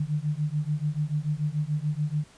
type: beating tone pair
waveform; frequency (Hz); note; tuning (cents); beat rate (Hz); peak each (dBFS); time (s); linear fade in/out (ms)
sine; 146.83 / 153.73; D3 / D#3; 0 / -21; 6.9; -28; 0-2.24; 5
effects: pink hiss -55 dBFS RMS until 2.37 s + resampled to 22050 Hz